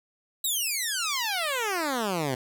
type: exponential sweep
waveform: 10% pulse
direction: down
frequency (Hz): 3951 to 123.2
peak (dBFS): -18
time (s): 0.44-2.35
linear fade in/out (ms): 5
effects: none